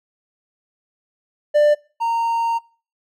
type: tone pair in turn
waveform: triangle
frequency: 593 / 923.3 Hz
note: D5 / A#5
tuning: +17 / -17 cents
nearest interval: minor sixth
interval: 766 cents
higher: second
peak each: -9 / -16 dBFS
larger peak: first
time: 1.54-1.75 / 2-2.59 s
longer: second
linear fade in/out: 20 ms
effects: noise-tail reverb RT60 0.4 s tail -23 dB re dry